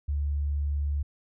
sine tone, 72.2 Hz, D2, 29 cents flat, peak -25 dBFS, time 0.08-1.03 s, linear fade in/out 10 ms, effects none

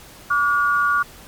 sine tone pair together, 1153.9 / 1435 Hz, D6 / F6, -31 / +47 cents, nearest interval major third, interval 378 cents, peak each -18 dBFS, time 0.3-1.03 s, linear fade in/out 10 ms, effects pink hiss -43 dBFS RMS until 1.27 s + MP3 96 kbps

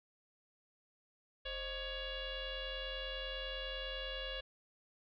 sine tone with frequency modulation, 1671 Hz, G#6, 10 cents sharp, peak -39 dBFS, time 1.45-4.41 s, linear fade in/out 10 ms, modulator 572 Hz, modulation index 3.5, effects none

